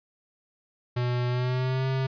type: tone with pitch glide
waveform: square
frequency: 122.9 to 132.48 Hz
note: B2 to C3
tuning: -8 to +22 cents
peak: -25 dBFS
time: 0.96-2.07 s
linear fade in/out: 10 ms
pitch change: +130 cents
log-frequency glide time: 1.28-1.87 s
effects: resampled to 11025 Hz